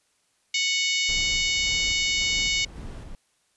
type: harmonic tone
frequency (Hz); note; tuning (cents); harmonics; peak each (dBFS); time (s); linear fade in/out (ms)
738; F#5; -5; 3 / 4 / 5 / 6 / 7 / 8 / 9 / 10; -26 / -28 / -30 / -32 / -33 / -34 / -35 / -36; 0.54-2.65; 5
type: noise with tremolo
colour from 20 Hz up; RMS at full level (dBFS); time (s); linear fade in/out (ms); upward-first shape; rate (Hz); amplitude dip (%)
brown; -36; 1.09-3.15; 0; square; 1.8; 35
effects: white hiss -68 dBFS RMS until 3.56 s + resampled to 24000 Hz

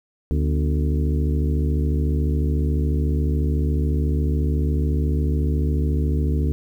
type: harmonic tone with a mistuned harmonic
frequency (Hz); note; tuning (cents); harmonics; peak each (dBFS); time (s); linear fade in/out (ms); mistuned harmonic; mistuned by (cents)
74; D2; +14; 1 / 2 / 3 / 4 / 5 / 6; -19 / -25 / -29 / -31 / -33 / -35; 0.31-6.52; 0; 3; +150
effects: 9-bit

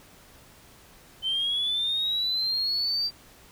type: linear sweep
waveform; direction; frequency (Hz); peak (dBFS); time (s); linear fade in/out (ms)
sine; up; 3070 to 4699; -23; 1.22-3.11; 50
effects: tanh soft clip ceiling -20 dBFS + pink hiss -53 dBFS RMS until 3.51 s

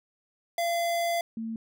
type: tone pair in turn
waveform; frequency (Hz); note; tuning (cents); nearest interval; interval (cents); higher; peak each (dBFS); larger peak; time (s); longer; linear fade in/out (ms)
square / sine; 683 / 225; F5 / A3; -39 / +39; octave + perfect fifth; 1922; first; -26 / -31; first; 0.58-1.21 / 1.37-1.56; first; 2
effects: none

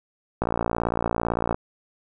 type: click train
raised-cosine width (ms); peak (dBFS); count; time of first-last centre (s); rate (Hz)
1; -9; 66; 0.42-1.545; 57.8
effects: none

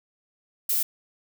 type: noise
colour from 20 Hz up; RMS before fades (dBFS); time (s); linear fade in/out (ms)
violet; -24; 0.69-0.83; 5
effects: none

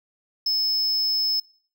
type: tone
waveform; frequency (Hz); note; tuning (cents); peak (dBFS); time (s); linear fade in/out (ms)
triangle; 5220; E8; -18; -19; 0.46-1.4; 5
effects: noise-tail reverb RT60 0.5 s tail -22 dB re dry

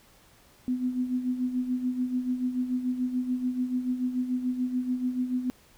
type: tone with tremolo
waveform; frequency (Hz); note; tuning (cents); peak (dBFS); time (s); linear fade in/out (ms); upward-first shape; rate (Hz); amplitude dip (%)
sine; 251.6; B3; +32; -23; 0.68-5.5; 0; sine; 6.9; 65
effects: pink hiss -58 dBFS RMS until 5.77 s

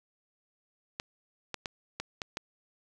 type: clicks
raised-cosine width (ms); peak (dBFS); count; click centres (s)
0.2; -17; 6; 0.999 / 1.543 / 1.658 / 2 / 2.218 / 2.371
effects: none

